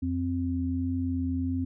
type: tone pair together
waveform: sine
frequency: 86.7 / 261.6 Hz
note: F2 / C4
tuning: -12 / 0 cents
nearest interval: octave + perfect fifth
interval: 1912 cents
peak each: -30 / -28 dBFS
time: 0.02-1.65 s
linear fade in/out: 10 ms
effects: none